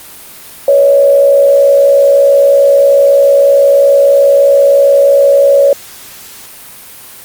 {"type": "tone with frequency modulation", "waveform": "sine", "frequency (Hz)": 560, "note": "C#5", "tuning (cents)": 18, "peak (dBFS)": -3, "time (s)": [0.68, 5.73], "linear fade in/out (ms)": 2, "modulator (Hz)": 63.1, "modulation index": 0.6, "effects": ["white hiss -32 dBFS RMS until 7.24 s", "Opus 32 kbps"]}